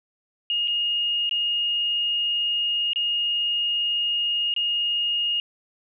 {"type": "tone with dropouts", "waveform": "sine", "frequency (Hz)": 2853, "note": "F7", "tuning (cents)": 36, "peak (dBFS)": -21, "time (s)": [0.5, 5.4], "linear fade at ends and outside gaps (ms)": 1, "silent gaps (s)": [[0.675, 0.68], [1.294, 1.311], [2.933, 2.959], [4.54, 4.563]], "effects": []}